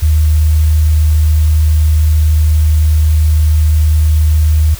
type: tone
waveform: sine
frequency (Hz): 77.2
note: D#2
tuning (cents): -13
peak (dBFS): -6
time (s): 0.02-4.75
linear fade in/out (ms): 10
effects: added 50 Hz sine -29 dBFS peak until 4.79 s + white hiss -31 dBFS RMS until 4.79 s